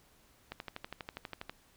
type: click train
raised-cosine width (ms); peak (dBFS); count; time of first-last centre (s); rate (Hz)
0.3; -24; 13; 0.52-1.496; 12.3
effects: pink hiss -65 dBFS RMS until 1.76 s